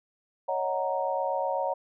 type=chord; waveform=sine; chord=D# minor seventh; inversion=third; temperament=equal; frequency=554.4 / 622.3 / 740 / 932.3 Hz; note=C#5 / D#5 / F#5 / A#5; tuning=0 / 0 / 0 / 0 cents; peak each=-30 / -34 / -32 / -31 dBFS; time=0.48-1.74 s; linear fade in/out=10 ms; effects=none